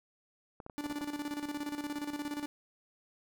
clicks, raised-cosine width 1 ms, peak -31 dBFS, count 6, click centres 0.602 / 0.664 / 0.698 / 0.859 / 0.912 / 1.011 s
45% pulse tone with tremolo, 292.7 Hz, D4, 6 cents flat, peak -34 dBFS, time 0.78-2.46 s, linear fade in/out 0 ms, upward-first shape square, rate 17 Hz, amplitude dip 65%
effects none

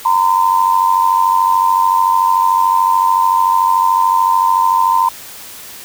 sine tone pair together, 925 / 1018.6 Hz, A#5 / C6, -14 / -47 cents, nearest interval major second, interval 167 cents, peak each -12 dBFS, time 0.05-5.09 s, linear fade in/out 5 ms, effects white hiss -33 dBFS RMS until 5.84 s

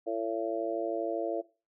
harmonic tone, 112.6 Hz, A2, 40 cents sharp, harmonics 3 / 4 / 5 / 6, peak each -35 / -35 / -35 / -35 dBFS, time 0.06-1.42 s, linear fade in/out 20 ms, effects noise-tail reverb RT60 0.3 s tail -18 dB re dry

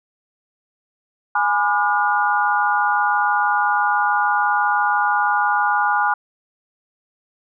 sine chord, G# diminished seventh, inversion none, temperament just, 830.6 / 996.7 / 1196.1 / 1435.3 Hz, G#5 / B5 / D6 / F6, 0 / +16 / +31 / +47 cents, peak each -19 / -23 / -23 / -20 dBFS, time 1.35-6.14 s, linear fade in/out 5 ms, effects none

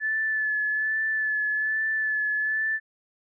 sine tone with vibrato, 1736 Hz, A6, 24 cents flat, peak -23 dBFS, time 0-2.8 s, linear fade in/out 50 ms, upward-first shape sine, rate 1.2 Hz, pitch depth 25 cents each way, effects none

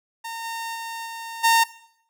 sawtooth tone with level steps, 915 Hz, A#5, 32 cents flat, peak -27 / -25 / -27 / -29 / -11 dBFS, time 0.24-1.64 s, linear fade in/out 10 ms, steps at 0.43 / 0.74 / 1.05 / 1.43 s, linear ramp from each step 20 ms, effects noise-tail reverb RT60 0.7 s tail -19 dB re dry

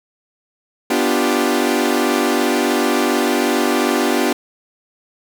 sawtooth chord, G dominant seventh, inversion first, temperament equal, 246.9 / 293.7 / 349.2 / 392 Hz, B3 / D4 / F4 / G4, 0 / 0 / 0 / 0 cents, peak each -16 / -16 / -17 / -17 dBFS, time 0.9-4.33 s, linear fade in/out 5 ms, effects none

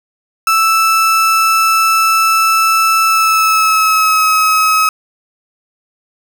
35% pulse tone with pitch glide, 1318.5 to 1278 Hz, E6 to D#6, 0 to +46 cents, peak -7 dBFS, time 0.47-4.89 s, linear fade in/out 2 ms, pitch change -54 cents, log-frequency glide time 3.05-4.25 s, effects none

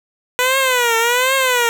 10% pulse tone with vibrato, 493.9 Hz, B4, in tune, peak -5 dBFS, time 0.39-1.69 s, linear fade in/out 0 ms, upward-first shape triangle, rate 1.3 Hz, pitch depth 160 cents each way, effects 7-bit

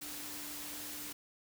sine tone in noise, 295.4 Hz, D4, 10 cents sharp, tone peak -52 dBFS, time 0.01-1.13 s, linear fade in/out 10 ms, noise white, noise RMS -44 dBFS, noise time 0.01-1.13 s, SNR -11 dB, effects none

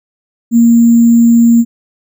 sine tone with sample-and-hold, 233.1 Hz, A#3, in tune, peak -3 dBFS, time 0.51-1.65 s, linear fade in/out 50 ms, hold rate 7350 Hz, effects none

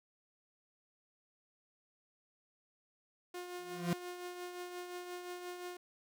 sawtooth tone with tremolo, 356.9 Hz, F4, 38 cents sharp, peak -37 dBFS, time 3.34-5.77 s, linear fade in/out 5 ms, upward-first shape triangle, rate 5.7 Hz, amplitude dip 50%
40% pulse tone with exponential growth, 172.6 Hz, F3, 20 cents flat, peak -28 dBFS, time 3.59-3.93 s, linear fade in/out 0 ms, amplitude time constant 72 ms
effects none

